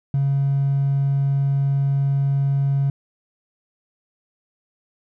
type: tone with hard clipping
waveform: triangle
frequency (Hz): 138.59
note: C#3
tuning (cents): 0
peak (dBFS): -17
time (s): 0.14-2.9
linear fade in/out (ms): 2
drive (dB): 4
effects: none